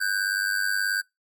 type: ring-modulated tone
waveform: square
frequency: 1549 Hz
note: G6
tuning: 21 cents flat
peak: -21 dBFS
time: 0-1.02 s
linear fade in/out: 20 ms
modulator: 49.3 Hz
effects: noise-tail reverb RT60 0.2 s tail -26 dB re dry